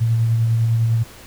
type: tone with tremolo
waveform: sine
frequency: 114.3 Hz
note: A#2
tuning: 34 cents flat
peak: -13 dBFS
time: 0-1.04 s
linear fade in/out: 20 ms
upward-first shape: sine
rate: 9.9 Hz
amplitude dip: 25%
effects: pink hiss -42 dBFS RMS until 1.26 s